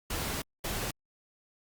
pink noise bursts at uneven times, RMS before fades -34 dBFS, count 2, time 0.1-0.42 / 0.64-0.91 s, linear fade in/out 5 ms, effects Opus 48 kbps

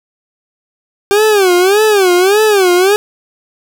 40% pulse tone with vibrato, 392 Hz, G4, in tune, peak -6 dBFS, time 1.11-2.96 s, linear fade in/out 0 ms, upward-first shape sine, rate 1.7 Hz, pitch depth 180 cents each way, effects none

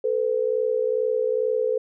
sine tone pair together, 440 / 502.3 Hz, A4 / B4, 0 / +29 cents, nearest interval major second, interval 229 cents, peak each -23 dBFS, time 0.04-1.78 s, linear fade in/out 5 ms, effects none

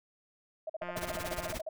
sine tone bursts, 636 Hz, D#5, 38 cents sharp, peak -34 dBFS, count 15, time 0.67-1.69 s, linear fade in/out 5 ms, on 26 ms, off 45 ms
click train, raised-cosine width 0.5 ms, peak -27 dBFS, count 125, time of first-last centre 0.82-1.525 s, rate 176 Hz
pink noise with tremolo, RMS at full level -36 dBFS, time 0.96-1.61 s, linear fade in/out 10 ms, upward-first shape triangle, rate 17 Hz, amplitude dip 100%
effects none

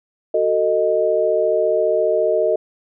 sine chord, D# diminished, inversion first, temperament just, 373.4 / 448 / 622.3 Hz, F#4 / A4 / D#5, +16 / +31 / 0 cents, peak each -22 / -19 / -17 dBFS, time 0.34-2.56 s, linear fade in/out 5 ms, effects none

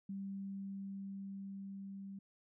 sine tone with level ramp, 196 Hz, G3, in tune, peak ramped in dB -40 to -45 dBFS, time 0.09-2.19 s, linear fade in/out 5 ms, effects none

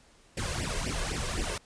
pink noise with flanger, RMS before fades -32 dBFS, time 0.37-1.58 s, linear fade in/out 5 ms, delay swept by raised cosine 0.37 to 1.97 ms, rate 3.9 Hz, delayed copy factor +0.9, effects pink hiss -60 dBFS RMS until 1.65 s + resampled to 22050 Hz

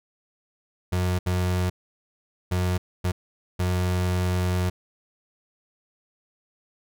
35% pulse tone bursts at uneven times, 90.6 Hz, F#2, 36 cents flat, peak -20 dBFS, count 5, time 0.92-1.19 / 1.26-1.7 / 2.51-2.78 / 3.04-3.12 / 3.59-4.7 s, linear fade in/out 10 ms, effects none

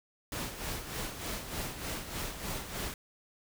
pink noise with tremolo, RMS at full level -36 dBFS, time 0.32-2.94 s, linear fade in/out 2 ms, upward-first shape sine, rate 3.3 Hz, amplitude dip 60%, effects none

